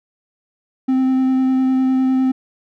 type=tone with vibrato; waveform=triangle; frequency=260.9 Hz; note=C4; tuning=5 cents flat; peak=-11 dBFS; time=0.88-2.32 s; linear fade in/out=10 ms; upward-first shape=sine; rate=9.9 Hz; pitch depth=10 cents each way; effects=none